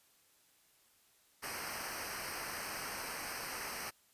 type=noise with comb filter; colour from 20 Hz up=pink; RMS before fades=-42 dBFS; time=1.42-3.91 s; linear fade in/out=20 ms; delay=0.28 ms; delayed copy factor=-0.85; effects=white hiss -69 dBFS RMS until 4.13 s + resampled to 32000 Hz